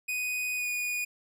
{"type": "tone with pitch glide", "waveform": "45% pulse", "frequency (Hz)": [2489, 2459], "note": ["D#7", "D#7"], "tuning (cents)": [0, -21], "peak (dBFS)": -29, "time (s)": [0.08, 1.05], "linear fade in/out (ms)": 10, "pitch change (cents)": -21, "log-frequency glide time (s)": [0.55, 0.68], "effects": []}